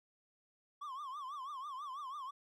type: tone with vibrato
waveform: triangle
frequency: 1107 Hz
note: C#6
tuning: 3 cents flat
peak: -40 dBFS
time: 0.81-2.31 s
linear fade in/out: 10 ms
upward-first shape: triangle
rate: 6.1 Hz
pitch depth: 180 cents each way
effects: none